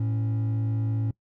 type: tone pair together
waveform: triangle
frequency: 110.64 / 277.2 Hz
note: A2 / C#4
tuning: +10 / 0 cents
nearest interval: octave + major third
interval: 1590 cents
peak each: -21 / -32 dBFS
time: 0-1.11 s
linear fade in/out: 5 ms
effects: noise-tail reverb RT60 0.1 s tail -23 dB re dry + tanh soft clip ceiling -18 dBFS